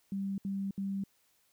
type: tone bursts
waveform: sine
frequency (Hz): 196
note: G3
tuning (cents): 0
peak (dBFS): -32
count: 3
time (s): 0.12-1.038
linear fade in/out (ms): 2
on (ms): 260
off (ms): 69
effects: white hiss -71 dBFS RMS until 1.52 s